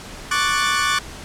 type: chord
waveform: sawtooth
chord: D major seventh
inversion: third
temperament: equal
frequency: 1108.7 / 1174.7 / 1480 / 1760 Hz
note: C#6 / D6 / F#6 / A6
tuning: 0 / 0 / 0 / 0 cents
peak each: -20 / -18 / -19 / -21 dBFS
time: 0.31-0.99 s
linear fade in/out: 5 ms
effects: pink hiss -36 dBFS RMS until 1.24 s + low-pass 9000 Hz 12 dB/octave